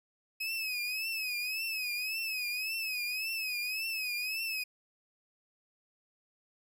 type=tone with vibrato; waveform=30% pulse; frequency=2546 Hz; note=D#7; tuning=39 cents sharp; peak=-30 dBFS; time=0.4-4.64 s; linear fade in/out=10 ms; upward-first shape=triangle; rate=1.8 Hz; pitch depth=110 cents each way; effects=none